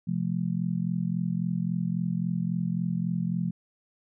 sine chord, F major, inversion second, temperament just, 130.96 / 174.61 / 218.3 Hz, C3 / F3 / A3, +2 / 0 / -13 cents, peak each -33 / -27 / -33 dBFS, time 0.07-3.51 s, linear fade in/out 10 ms, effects none

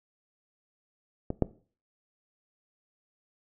clicks, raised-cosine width 2 ms, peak -17 / -9 dBFS, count 2, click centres 1.304 / 1.423 s, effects noise-tail reverb RT60 0.4 s tail -18 dB re dry

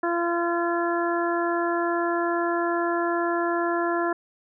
harmonic tone, 342.4 Hz, F4, 34 cents flat, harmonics 1 / 2 / 3 / 4 / 5, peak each -25 / -28 / -30 / -31 / -32 dBFS, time 0.03-4.13 s, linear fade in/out 5 ms, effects none

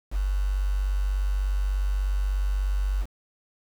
sine tone with quantisation, 48.3 Hz, G1, 25 cents flat, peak -22 dBFS, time 0.11-3.06 s, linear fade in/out 50 ms, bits 7, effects none

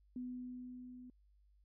sine tone with level ramp, 249.7 Hz, B3, 19 cents sharp, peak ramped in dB -40 to -51 dBFS, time 0.16-1.1 s, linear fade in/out 2 ms, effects added 50 Hz sine -66 dBFS peak until 1.64 s

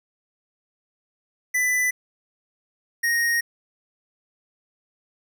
square tone pair in turn, 1994 / 1867.5 Hz, B6 / A#6, +16 / +3 cents, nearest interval minor second, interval 113 cents, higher first, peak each -20 / -20 dBFS, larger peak neither, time 1.54-1.91 / 3.03-3.41 s, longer second, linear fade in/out 10 ms, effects none

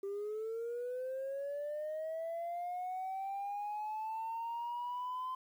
sine linear sweep, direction up, 392 to 1032 Hz, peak -35 dBFS, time 0.03-5.35 s, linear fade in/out 5 ms, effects tanh soft clip ceiling -35 dBFS + 11-bit

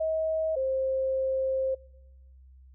sine tone pair in turn, 637 / 528.5 Hz, D#5 / C5, +41 / +17 cents, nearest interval minor third, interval 324 cents, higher first, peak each -25 dBFS, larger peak neither, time 0-0.56 / 0.56-1.75 s, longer second, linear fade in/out 10 ms, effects noise-tail reverb RT60 1.0 s tail -24 dB re dry + added 65 Hz sine -50 dBFS peak until 2.74 s

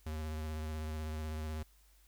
square tone with vibrato, 77.78 Hz, D#2, in tune, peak -38 dBFS, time 0.06-1.63 s, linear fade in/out 5 ms, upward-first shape sine, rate 16 Hz, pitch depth 25 cents each way, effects added 50 Hz sine -63 dBFS peak until 2.07 s + white hiss -69 dBFS RMS until 2.07 s

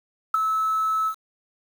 sine tone with ADSR envelope, 1300 Hz, E6, 24 cents flat, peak -13 dBFS, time 0.34-1.15 s, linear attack 5 ms, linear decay 9 ms, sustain -7 dB, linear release 79 ms, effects 7-bit

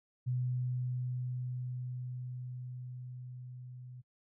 sine tone with level ramp, 125.3 Hz, B2, 25 cents sharp, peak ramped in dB -30 to -46 dBFS, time 0.26-4.02 s, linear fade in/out 20 ms, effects noise-tail reverb RT60 0.1 s tail -25 dB re dry

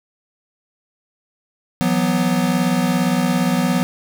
square chord, E suspended second, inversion none, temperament equal with one note detuned, 167.6 / 185 / 246.9 Hz, E3 / F#3 / B3, +29 / 0 / 0 cents, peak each -23 / -20 / -20 dBFS, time 1.81-3.83 s, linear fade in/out 0 ms, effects none

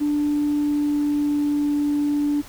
sine tone with pitch glide, 294.2 to 291.8 Hz, D4 to D4, +3 to -11 cents, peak -17 dBFS, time 0-2.42 s, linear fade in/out 20 ms, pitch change -14 cents, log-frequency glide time 0.18-1.73 s, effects tanh soft clip ceiling -15 dBFS + pink hiss -43 dBFS RMS until 2.48 s

